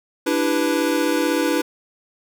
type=chord; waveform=square; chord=E minor seventh; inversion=third; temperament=equal; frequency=293.7 / 329.6 / 392 / 493.9 Hz; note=D4 / E4 / G4 / B4; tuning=0 / 0 / 0 / 0 cents; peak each=-23 / -23 / -29 / -24 dBFS; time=0.26-1.62 s; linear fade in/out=10 ms; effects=none